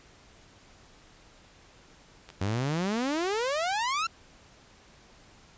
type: clicks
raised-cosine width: 0.2 ms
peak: -28 dBFS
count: 2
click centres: 2.29 / 2.302 s
type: exponential sweep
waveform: sawtooth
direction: up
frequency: 92.5 to 1385 Hz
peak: -23 dBFS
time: 2.41-4.07 s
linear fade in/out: 5 ms
effects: pink hiss -56 dBFS RMS until 5.57 s + resampled to 16000 Hz